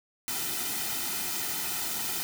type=noise with comb filter; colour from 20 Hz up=white; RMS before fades=-32 dBFS; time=0.28-2.23 s; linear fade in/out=0 ms; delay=1.8 ms; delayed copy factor=-0.7; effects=none